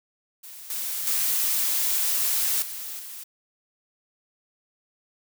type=noise with level steps; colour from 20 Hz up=blue; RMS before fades=-42 / -30 / -24 / -35 / -39 dBFS; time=0.43-3.24 s; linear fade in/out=10 ms; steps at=0.7 / 1.07 / 2.62 / 2.99 s; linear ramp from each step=2 ms; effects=none